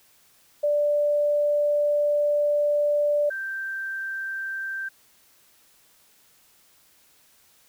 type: tone pair in turn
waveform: sine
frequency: 587.3 / 1567.9 Hz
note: D5 / G6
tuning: 0 / 0 cents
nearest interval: octave + perfect fourth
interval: 1700 cents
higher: second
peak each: -19 / -28 dBFS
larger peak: first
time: 0.63-3.3 / 3.3-4.89 s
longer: first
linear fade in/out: 10 ms
effects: white hiss -59 dBFS RMS until 7.68 s